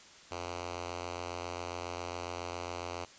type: tone with notch filter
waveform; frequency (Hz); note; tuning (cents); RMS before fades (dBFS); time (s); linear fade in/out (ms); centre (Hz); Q
5% pulse; 87.31; F2; 0; -40; 0.31-3.05; 5; 180; 0.66
effects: white hiss -55 dBFS RMS until 3.18 s + resampled to 16000 Hz